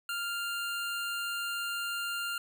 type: tone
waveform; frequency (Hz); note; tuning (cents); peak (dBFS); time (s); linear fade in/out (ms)
25% pulse; 1396.9; F6; 0; -29; 0.09-2.38; 2
effects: none